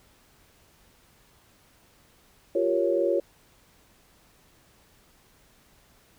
sine chord, G half-diminished seventh, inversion third, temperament equal, 349.2 / 392 / 466.2 / 554.4 Hz, F4 / G4 / Bb4 / Db5, 0 / 0 / 0 / 0 cents, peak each -26 / -29 / -29 / -25 dBFS, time 2.55-3.2 s, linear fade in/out 5 ms, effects pink hiss -60 dBFS RMS until 6.18 s

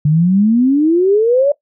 sine exponential sweep, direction up, 145.1 to 587.3 Hz, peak -8 dBFS, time 0.05-1.52 s, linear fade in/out 5 ms, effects noise-tail reverb RT60 0.1 s tail -18 dB re dry

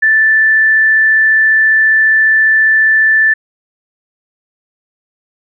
sine tone with frequency modulation, 1760 Hz, A6, in tune, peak -6 dBFS, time 0.02-3.34 s, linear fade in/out 10 ms, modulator 34.7 Hz, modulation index 0.34, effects none

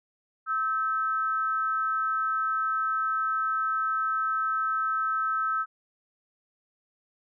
sine tone pair together, 1300 / 1547.2 Hz, E6 / G6, -24 / -23 cents, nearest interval minor third, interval 301 cents, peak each -25 / -33 dBFS, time 0.46-5.66 s, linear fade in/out 50 ms, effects none

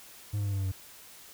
triangle tone with pitch steps, 103.83 / 101.87 / 99.95 / 98.06 / 96.21 / 94.39 Hz, G#2 / G#2 / G2 / G2 / G2 / F#2, 0 / -33 / +34 / +1 / -32 / +35 cents, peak -26 dBFS, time 0.33-0.72 s, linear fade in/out 10 ms, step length 65 ms, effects white hiss -51 dBFS RMS until 1.33 s

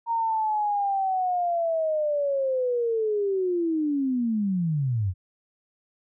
sine linear sweep, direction down, 932.3 to 86.4 Hz, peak -22 dBFS, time 0.06-5.14 s, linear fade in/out 50 ms, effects none

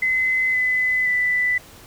sine tone with pitch steps, 2039 / 2013 / 1987.8 Hz, C7 / B6 / B6, -45 / +33 / +11 cents, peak -17 dBFS, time 0.02-1.58 s, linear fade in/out 5 ms, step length 520 ms, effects pink hiss -45 dBFS RMS until 1.86 s

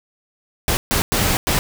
pink noise bursts at uneven times, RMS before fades -18 dBFS, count 4, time 0.68-0.77 / 0.91-1.02 / 1.12-1.37 / 1.47-1.59 s, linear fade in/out 0 ms, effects none

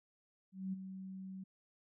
sine tone with ADSR envelope, 189.8 Hz, F#3, 44 cents sharp, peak -35 dBFS, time 0.52-1.44 s, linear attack 210 ms, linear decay 18 ms, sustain -9 dB, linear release 9 ms, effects none

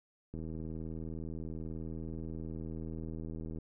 click train, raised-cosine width 3 ms, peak -30 dBFS, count 261, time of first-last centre 0.34-3.586 s, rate 80.1 Hz, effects none

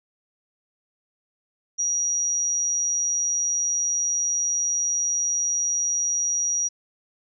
sine tone, 5760 Hz, F#8, 47 cents flat, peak -21 dBFS, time 1.78-6.69 s, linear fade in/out 20 ms, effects none

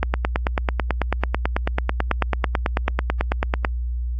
click train, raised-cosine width 0.5 ms, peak -4 dBFS, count 34, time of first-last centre 0.03-3.648 s, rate 9.12 Hz, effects added 60 Hz sine -22 dBFS peak until 4.19 s + AAC 48 kbps

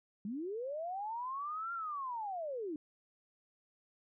sine linear two-way sweep, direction up then down, 189.8 to 1396.9 to 285.7 Hz, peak -37 dBFS, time 0.25-2.76 s, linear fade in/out 2 ms, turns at 1.73 s, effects none

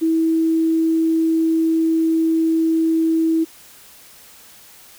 sine tone, 324.4 Hz, E4, 28 cents flat, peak -14 dBFS, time 0.01-3.45 s, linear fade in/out 20 ms, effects white hiss -45 dBFS RMS until 4.98 s

